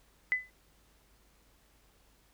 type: tone with exponential decay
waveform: sine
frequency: 2008 Hz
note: B6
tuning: 28 cents sharp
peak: -22 dBFS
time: 0.32-0.5 s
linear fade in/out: 0 ms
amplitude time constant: 38 ms
effects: added 50 Hz sine -67 dBFS peak until 2.33 s + pink hiss -67 dBFS RMS until 2.33 s